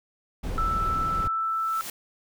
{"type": "noise", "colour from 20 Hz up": "brown", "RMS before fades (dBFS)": -30, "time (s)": [0.43, 1.28], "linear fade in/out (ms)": 10}
{"type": "tone", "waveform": "sine", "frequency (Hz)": 1323, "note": "E6", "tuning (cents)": 6, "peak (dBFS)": -24, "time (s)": [0.58, 1.81], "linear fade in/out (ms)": 0}
{"type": "noise with exponential growth", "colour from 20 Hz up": "white", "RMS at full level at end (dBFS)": -34, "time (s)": [1.34, 1.9], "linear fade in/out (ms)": 2, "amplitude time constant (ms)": 120}
{"effects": []}